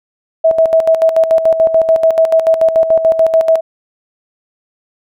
sine tone with tremolo, 649 Hz, E5, 27 cents flat, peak -5 dBFS, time 0.44-3.61 s, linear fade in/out 10 ms, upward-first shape square, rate 6.9 Hz, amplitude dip 65%, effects none

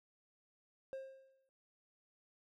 triangle tone with exponential decay, 533 Hz, C5, 32 cents sharp, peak -38 dBFS, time 0.93-1.49 s, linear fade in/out 0 ms, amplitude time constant 120 ms, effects none

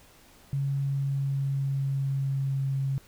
sine tone with pitch glide, 138.59 to 135.89 Hz, C#3 to C#3, 0 to -34 cents, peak -25 dBFS, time 0.53-2.98 s, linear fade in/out 0 ms, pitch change -34 cents, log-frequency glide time 0.7-2.68 s, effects pink hiss -56 dBFS RMS until 3.07 s

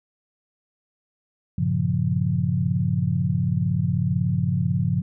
sine chord, G half-diminished seventh, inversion none, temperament equal, 98 / 116.54 / 138.59 / 174.61 Hz, G2 / Bb2 / Db3 / F3, 0 / 0 / 0 / 0 cents, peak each -26 / -27 / -24 / -24 dBFS, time 1.58-5.02 s, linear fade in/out 5 ms, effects none

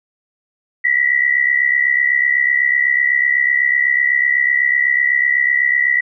sine tone pair together, 1929 / 1997 Hz, B6 / B6, -41 / +19 cents, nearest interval minor second, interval 60 cents, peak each -14 / -16 dBFS, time 0.84-6.01 s, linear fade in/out 10 ms, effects none

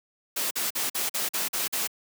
white noise bursts, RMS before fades -28 dBFS, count 8, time 0.36-1.875 s, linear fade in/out 10 ms, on 150 ms, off 45 ms, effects high-pass 200 Hz 12 dB/octave

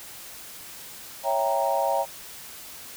sine chord, C# diminished seventh, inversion none, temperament equal, 554.4 / 659.3 / 784 / 932.3 Hz, C#5 / E5 / G5 / Bb5, 0 / 0 / 0 / 0 cents, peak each -27 dBFS, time 1.23-2.06 s, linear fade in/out 50 ms, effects white hiss -42 dBFS RMS until 2.96 s

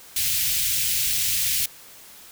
white band-stop noise, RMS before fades -23 dBFS, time 0.16-1.66 s, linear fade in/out 5 ms, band 140 to 2200 Hz, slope 24 dB/octave, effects white hiss -46 dBFS RMS until 2.31 s

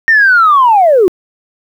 sine linear sweep, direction down, 1852 to 339.8 Hz, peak -3 dBFS, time 0.08-1.08 s, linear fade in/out 0 ms, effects tanh soft clip ceiling 0 dBFS + 7-bit

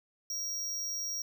square tone, 5650 Hz, F8, 19 cents sharp, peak -34 dBFS, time 0.3-1.22 s, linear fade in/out 2 ms, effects none

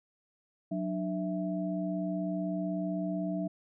sine tone cluster, 182.8 / 298.7 / 659 Hz, F#3 / D4 / E5, -21 / +29 / -1 cents, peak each -33 / -35 / -37 dBFS, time 0.71-3.48 s, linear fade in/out 10 ms, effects none

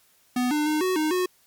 square tone with pitch steps, 248.5 / 299.8 / 305.8 / 371 / 309.2 / 364.8 Hz, B3 / D4 / D#4 / F#4 / D#4 / F#4, +11 / +36 / -30 / +5 / -11 / -24 cents, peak -22 dBFS, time 0.36-1.26 s, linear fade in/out 5 ms, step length 150 ms, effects white hiss -61 dBFS RMS until 1.46 s + MP3 96 kbps

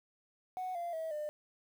sine tone with pitch steps, 740 / 690.4 / 644.2 / 601.1 Hz, F#5 / F5 / E5 / D5, 0 / -20 / -40 / +40 cents, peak -34 dBFS, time 0.57-1.29 s, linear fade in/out 0 ms, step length 180 ms, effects tanh soft clip ceiling -34 dBFS + 10-bit

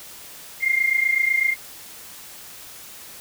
sine tone pair together, 2093 / 2121 Hz, C7 / C7, 0 / +23 cents, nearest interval unison, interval 23 cents, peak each -22 / -19 dBFS, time 0.6-1.56 s, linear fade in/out 50 ms, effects white hiss -41 dBFS RMS until 3.2 s

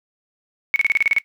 sine tone bursts, 2217 Hz, C#7, in tune, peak -12 dBFS, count 9, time 0.74-1.184 s, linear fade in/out 0 ms, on 20 ms, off 33 ms, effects noise-tail reverb RT60 0.1 s tail -18 dB re dry

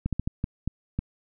clicks, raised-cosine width 5 ms, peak -14 dBFS, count 7, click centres 0.06 / 0.127 / 0.196 / 0.275 / 0.441 / 0.676 / 0.99 s, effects none

